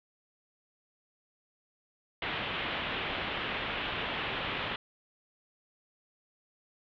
white low-pass noise, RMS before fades -35 dBFS, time 2.22-4.76 s, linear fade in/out 2 ms, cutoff 3400 Hz, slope 48 dB/octave, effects none

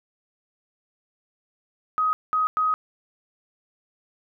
sine tone bursts at uneven times, 1259 Hz, D#6, 20 cents sharp, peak -19 dBFS, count 3, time 1.98-2.13 / 2.33-2.47 / 2.57-2.74 s, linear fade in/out 0 ms, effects none

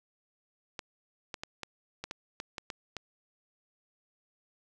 clicks, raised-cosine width 0.2 ms, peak -20 dBFS, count 10, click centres 0.792 / 1.342 / 1.435 / 1.633 / 2.04 / 2.111 / 2.401 / 2.582 / 2.702 / 2.967 s, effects none

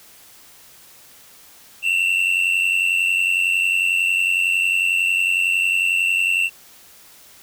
triangle tone pair together, 2685 / 2776 Hz, E7 / F7, +31 / -11 cents, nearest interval minor second, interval 58 cents, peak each -16 / -20 dBFS, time 1.82-6.5 s, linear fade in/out 50 ms, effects white hiss -47 dBFS RMS until 7.42 s

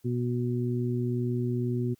harmonic tone, 122 Hz, B2, 21 cents flat, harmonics 1 / 2 / 3, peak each -28 / -31 / -33 dBFS, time 0.04-1.95 s, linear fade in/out 20 ms, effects white hiss -68 dBFS RMS until 1.99 s

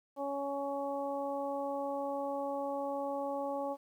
harmonic tone, 279.6 Hz, C#4, 15 cents sharp, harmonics 1 / 2 / 3 / 4, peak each -41 / -36 / -39 / -45 dBFS, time 0.16-3.77 s, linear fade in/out 50 ms, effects 11-bit

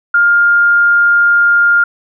sine tone, 1407 Hz, F6, 12 cents sharp, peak -6 dBFS, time 0.14-1.84 s, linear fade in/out 5 ms, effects none

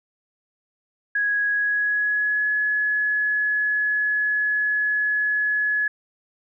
sine tone with pitch glide, 1662 to 1696.9 Hz, G#6 to G#6, +1 to +37 cents, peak -19 dBFS, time 1.15-5.88 s, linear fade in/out 5 ms, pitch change +36 cents, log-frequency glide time 1.49-2.49 s, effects none

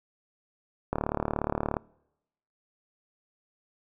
click train, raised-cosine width 1 ms, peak -13 dBFS, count 32, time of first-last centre 0.93-1.768 s, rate 37 Hz, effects noise-tail reverb RT60 0.9 s tail -26 dB re dry

